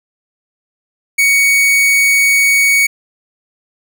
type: tone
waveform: 45% pulse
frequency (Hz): 2236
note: C#7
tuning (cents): +14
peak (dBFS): -8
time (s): 1.18-2.87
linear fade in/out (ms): 10
effects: none